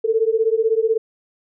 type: beating tone pair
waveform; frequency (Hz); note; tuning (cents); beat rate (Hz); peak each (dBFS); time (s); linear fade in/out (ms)
sine; 438.9 / 454.9; A4 / A#4; -4 / -42; 16; -18 / -18; 0.04-0.98; 10
effects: none